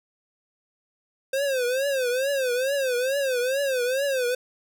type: tone with vibrato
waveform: square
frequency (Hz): 524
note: C5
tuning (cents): +2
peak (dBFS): -23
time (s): 1.33-4.35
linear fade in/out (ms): 5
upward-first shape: triangle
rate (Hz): 2.3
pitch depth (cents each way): 160
effects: none